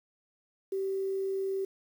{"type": "tone with quantisation", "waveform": "sine", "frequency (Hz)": 386.5, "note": "G4", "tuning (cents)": -24, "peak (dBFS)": -29, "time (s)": [0.72, 1.65], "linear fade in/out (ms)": 5, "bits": 9, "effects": []}